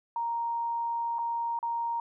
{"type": "tone with dropouts", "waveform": "sine", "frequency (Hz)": 933, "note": "A#5", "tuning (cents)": 1, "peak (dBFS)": -28, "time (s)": [0.16, 2], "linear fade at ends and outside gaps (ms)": 2, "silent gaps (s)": [[1.185, 1.189], [1.59, 1.628]], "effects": []}